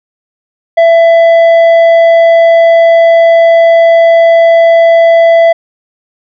sine tone with tanh clipping, 667 Hz, E5, 20 cents sharp, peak -3 dBFS, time 0.77-5.53 s, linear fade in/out 10 ms, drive 7 dB, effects none

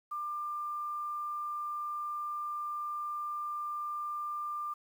sine tone with quantisation, 1193 Hz, D6, 27 cents sharp, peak -34 dBFS, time 0.11-4.74 s, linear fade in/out 10 ms, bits 10, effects none

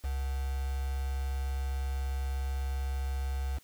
sine tone with quantisation, 67.3 Hz, C2, 49 cents sharp, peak -30 dBFS, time 0.03-3.59 s, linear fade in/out 20 ms, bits 7, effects white hiss -62 dBFS RMS until 3.63 s

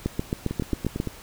two click trains, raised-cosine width 3 ms, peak -15 / -11 dBFS, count 6 / 8, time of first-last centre 0.51-1.073 / 0.06-1.001 s, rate 8.88 / 7.44 Hz, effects pink hiss -45 dBFS RMS until 1.22 s

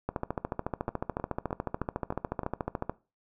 two click trains, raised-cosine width 1 ms, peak -16 / -20 dBFS, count 40 / 6, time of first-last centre 0.09-2.896 / 0.89-2.433 s, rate 13.9 / 3.24 Hz, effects noise-tail reverb RT60 0.3 s tail -19 dB re dry

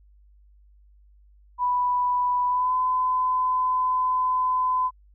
sine tone with pitch glide, 987.8 to 1014.4 Hz, B5 to B5, 0 to +46 cents, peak -20 dBFS, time 1.58-4.91 s, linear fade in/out 50 ms, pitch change +46 cents, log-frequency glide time 2.47-2.74 s, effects added 50 Hz sine -52 dBFS peak until 5.14 s

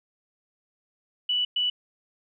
sine tone bursts at uneven times, 2960 Hz, F#7, in tune, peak -22 dBFS, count 2, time 1.29-1.45 / 1.56-1.7 s, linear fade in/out 5 ms, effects none

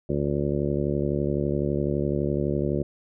harmonic tone, 71.9 Hz, D2, 36 cents flat, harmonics 1 / 2 / 3 / 4 / 5 / 6 / 7 / 8, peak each -33 / -28 / -30 / -33 / -28 / -34 / -34 / -34 dBFS, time 0.09-2.83 s, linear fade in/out 5 ms, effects none

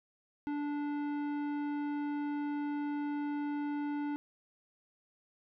sine tone with tanh clipping, 291.7 Hz, D4, 12 cents flat, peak -35 dBFS, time 0.47-4.16 s, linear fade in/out 0 ms, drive 14 dB, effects none

